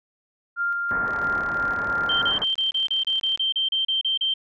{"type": "tone with tremolo", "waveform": "sine", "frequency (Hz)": 1396.9, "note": "F6", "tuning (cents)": 0, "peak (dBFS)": -21, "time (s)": [0.56, 2.33], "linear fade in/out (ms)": 50, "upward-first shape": "square", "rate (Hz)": 3, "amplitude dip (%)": 25}
{"type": "low-pass noise", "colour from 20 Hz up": "white", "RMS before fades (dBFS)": -33, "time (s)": [0.91, 2.44], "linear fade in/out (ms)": 0, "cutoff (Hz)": 1700, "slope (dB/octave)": 48}
{"type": "click train", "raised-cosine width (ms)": 0.2, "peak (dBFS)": -28, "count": 85, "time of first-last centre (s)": [1.08, 3.375], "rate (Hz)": 36.6}
{"type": "tone bursts", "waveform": "sine", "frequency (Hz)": 3136, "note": "G7", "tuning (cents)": 0, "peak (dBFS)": -20, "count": 14, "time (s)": [2.09, 4.339], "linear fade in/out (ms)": 5, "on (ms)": 130, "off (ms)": 33}
{"effects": []}